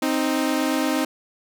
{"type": "tone pair together", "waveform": "sawtooth", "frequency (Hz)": [262.6, 311.1], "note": ["C4", "D#4"], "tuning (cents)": [6, 0], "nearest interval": "minor third", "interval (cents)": 294, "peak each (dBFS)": -19, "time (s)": [0.02, 1.05], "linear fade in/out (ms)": 5, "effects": []}